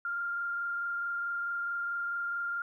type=tone with frequency modulation; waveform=sine; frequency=1396.9 Hz; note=F6; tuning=in tune; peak=-31 dBFS; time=0.05-2.62 s; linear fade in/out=2 ms; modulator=24.6 Hz; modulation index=0.56; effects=12-bit